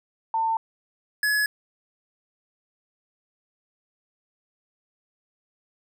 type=tone pair in turn; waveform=sine / square; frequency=898 / 1695.2 Hz; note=A5 / G#6; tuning=+35 / +35 cents; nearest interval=major seventh; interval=1100 cents; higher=second; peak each=-21 dBFS; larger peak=neither; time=0.34-0.57 / 1.23-1.46 s; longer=neither; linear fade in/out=2 ms; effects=none